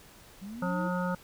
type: linear sweep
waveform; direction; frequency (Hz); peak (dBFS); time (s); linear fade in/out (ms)
sine; up; 185 to 335.8; -38; 0.41-0.89; 20
type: harmonic tone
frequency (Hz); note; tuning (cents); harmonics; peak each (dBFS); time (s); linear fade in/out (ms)
180; F#3; -47; 1 / 3 / 5 / 7 / 8; -30 / -35 / -37 / -38 / -39; 0.62-1.15; 5
effects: pink hiss -54 dBFS RMS until 1.23 s